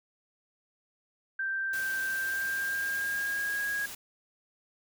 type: tone with pitch glide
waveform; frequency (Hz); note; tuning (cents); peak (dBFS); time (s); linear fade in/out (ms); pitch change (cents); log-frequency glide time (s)
sine; 1568 to 1645; G6 to G#6; 0 to -17; -29; 1.39-3.86; 5; +83; 2.08-3.64
type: noise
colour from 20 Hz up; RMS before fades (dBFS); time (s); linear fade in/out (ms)
white; -42; 1.73-3.95; 5
effects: none